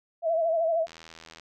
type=tone with vibrato; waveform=sine; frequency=658 Hz; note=E5; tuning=3 cents flat; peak=-22 dBFS; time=0.22-0.87 s; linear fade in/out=50 ms; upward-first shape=sine; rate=13 Hz; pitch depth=62 cents each way
type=click train; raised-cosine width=0.2 ms; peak=-28 dBFS; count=44; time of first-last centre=0.87-1.397 s; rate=81.6 Hz
effects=none